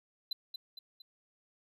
triangle tone with echo, 4035 Hz, B7, 36 cents sharp, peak -31 dBFS, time 0.31-0.33 s, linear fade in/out 5 ms, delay 230 ms, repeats 3, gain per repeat -6 dB, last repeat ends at 1.02 s, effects none

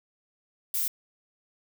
violet noise, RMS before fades -28 dBFS, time 0.74-0.88 s, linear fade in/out 2 ms, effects none

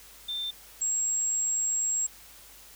sine tone pair in turn, 3577 / 7596 Hz, A7 / A#8, +28 / +32 cents, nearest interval octave + minor second, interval 1304 cents, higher second, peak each -30 / -25 dBFS, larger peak second, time 0.28-0.51 / 0.81-2.07 s, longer second, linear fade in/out 10 ms, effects added 50 Hz sine -60 dBFS peak until 2.75 s + white hiss -51 dBFS RMS until 2.75 s

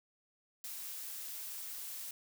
blue noise, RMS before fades -44 dBFS, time 0.64-2.11 s, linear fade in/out 2 ms, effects none

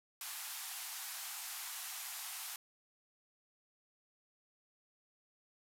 white band-pass noise, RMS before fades -45 dBFS, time 0.21-2.56 s, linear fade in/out 2 ms, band 690 to 15000 Hz, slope 96 dB/octave, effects none

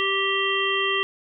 harmonic tone with a mistuned harmonic, 390.8 Hz, G4, 5 cents flat, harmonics 1 / 3 / 5 / 7 / 8, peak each -27 / -27 / -27 / -27 / -27 dBFS, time 0-1.03 s, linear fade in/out 0 ms, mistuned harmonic 8, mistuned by +21 cents, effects none

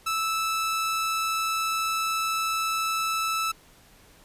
sawtooth tone, 1314 Hz, E6, 6 cents flat, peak -21 dBFS, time 0.06-3.52 s, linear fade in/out 10 ms, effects pink hiss -55 dBFS RMS until 4.24 s + resampled to 32000 Hz

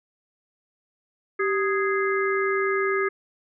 harmonic tone with a mistuned harmonic, 415.3 Hz, G#4, in tune, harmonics 1 / 3 / 4 / 5, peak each -23 / -28 / -29 / -30 dBFS, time 1.39-3.09 s, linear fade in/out 10 ms, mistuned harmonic 1, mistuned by -110 cents, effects none

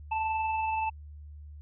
square tone with amplitude modulation, 880 Hz, A5, in tune, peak -27 dBFS, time 0.11-0.9 s, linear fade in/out 10 ms, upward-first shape sine, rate 21.1 Hz, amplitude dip 25%, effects added 74 Hz sine -43 dBFS peak until 1.61 s + resampled to 8000 Hz

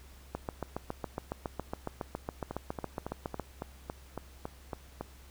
two click trains, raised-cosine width 1 ms, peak -20 / -22 dBFS, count 23 / 10, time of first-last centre 0.35-3.397 / 2.51-5.01 s, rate 7.22 / 3.6 Hz, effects added 66 Hz sine -52 dBFS peak until 5.3 s + pink hiss -58 dBFS RMS until 5.3 s

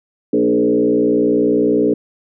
sine tone with frequency modulation, 360 Hz, F#4, 47 cents flat, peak -11 dBFS, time 0.33-1.94 s, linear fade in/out 5 ms, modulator 60.1 Hz, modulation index 2.1, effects none

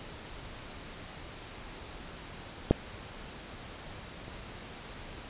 clicks, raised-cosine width 2 ms, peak -7 / -30 dBFS, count 2, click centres 2.71 / 4.281 s, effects pink hiss -45 dBFS RMS until 5.29 s + resampled to 8000 Hz

